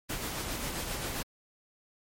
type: noise with tremolo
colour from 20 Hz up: pink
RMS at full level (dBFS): -34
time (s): 0.09-1.23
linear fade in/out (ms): 10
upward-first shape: sine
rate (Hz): 7.5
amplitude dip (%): 35
effects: MP3 64 kbps